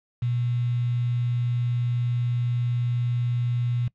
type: tone with quantisation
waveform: sine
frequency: 121 Hz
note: B2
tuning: 35 cents flat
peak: -22 dBFS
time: 0.22-3.88 s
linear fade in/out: 5 ms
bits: 7
effects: noise-tail reverb RT60 0.1 s tail -22 dB re dry + low-pass 3000 Hz 12 dB/octave